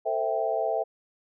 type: chord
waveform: sine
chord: A minor seventh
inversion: none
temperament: equal with one note detuned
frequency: 446.7 / 523.3 / 659.3 / 784 Hz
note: A4 / C5 / E5 / G5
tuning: +26 / 0 / 0 / 0 cents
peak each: -31 / -32 / -27 / -31 dBFS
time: 0.05-0.84 s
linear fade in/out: 20 ms
effects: none